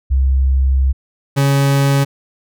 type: tone pair in turn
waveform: sine / 40% pulse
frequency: 66.4 / 139.04 Hz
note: C2 / C#3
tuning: +26 / +6 cents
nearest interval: octave + minor second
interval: 1280 cents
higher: second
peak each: -10 dBFS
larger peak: neither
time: 0.1-0.93 / 1.36-2.05 s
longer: first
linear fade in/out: 20 ms
effects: none